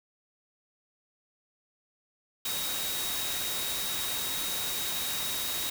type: tone in noise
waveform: sine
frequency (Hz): 3786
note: A#7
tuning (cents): +26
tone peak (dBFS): -36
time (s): 2.45-5.7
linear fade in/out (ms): 5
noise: white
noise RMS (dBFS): -33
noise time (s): 2.45-5.7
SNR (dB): -6
effects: none